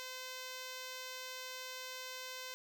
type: tone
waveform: 5% pulse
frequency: 513 Hz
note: C5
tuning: 34 cents flat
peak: -32 dBFS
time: 0-2.54 s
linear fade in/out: 0 ms
effects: none